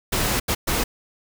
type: noise bursts at uneven times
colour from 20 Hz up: pink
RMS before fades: -22 dBFS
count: 3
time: 0.12-0.4 / 0.48-0.55 / 0.67-0.84 s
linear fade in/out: 10 ms
effects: none